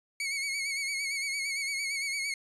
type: tone with vibrato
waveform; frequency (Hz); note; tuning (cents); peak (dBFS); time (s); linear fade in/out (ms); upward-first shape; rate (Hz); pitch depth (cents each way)
sawtooth; 2217; C#7; 0; -27; 0.2-2.34; 2; sine; 8.8; 56
effects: resampled to 24000 Hz

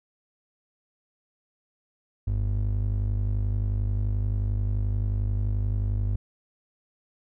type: ring-modulated tone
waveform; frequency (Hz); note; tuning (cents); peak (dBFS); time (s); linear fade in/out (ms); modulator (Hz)
triangle; 75; D2; +37; -18; 2.27-6.16; 5; 25.7
effects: none

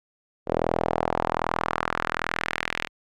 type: tone with band-pass filter sweep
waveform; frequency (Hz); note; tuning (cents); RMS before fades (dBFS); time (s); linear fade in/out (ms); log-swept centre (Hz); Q
sawtooth; 41.25; E1; +2; -27; 0.46-2.89; 50; 530 to 2400; 1.8
effects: none

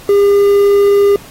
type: tone with quantisation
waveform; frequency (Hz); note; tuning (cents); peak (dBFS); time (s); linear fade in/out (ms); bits
triangle; 403.3; G4; +49; -4; 0.09-1.16; 2; 5
effects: pink hiss -37 dBFS RMS until 1.3 s + AAC 48 kbps

